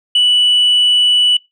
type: tone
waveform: sine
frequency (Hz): 2960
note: F#7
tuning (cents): 0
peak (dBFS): -6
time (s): 0.15-1.37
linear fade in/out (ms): 5
effects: noise-tail reverb RT60 0.2 s tail -23 dB re dry + tanh soft clip ceiling -6 dBFS